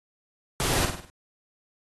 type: noise with echo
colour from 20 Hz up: pink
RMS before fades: -26 dBFS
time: 0.6-0.85 s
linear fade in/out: 0 ms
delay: 50 ms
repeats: 5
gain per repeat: -6 dB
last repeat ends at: 1.1 s
effects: AAC 32 kbps